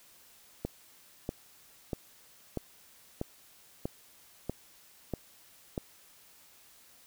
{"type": "click train", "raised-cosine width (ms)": 2, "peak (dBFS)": -19, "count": 9, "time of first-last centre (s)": [0.65, 5.778], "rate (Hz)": 1.56, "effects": ["white hiss -59 dBFS RMS until 7.06 s"]}